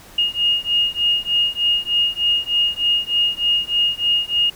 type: beating tone pair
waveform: sine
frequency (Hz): 2851 / 2854.3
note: F7 / F7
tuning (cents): +35 / +37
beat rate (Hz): 3.3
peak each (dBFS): -19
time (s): 0.18-4.5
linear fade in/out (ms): 5
effects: pink hiss -43 dBFS RMS until 4.55 s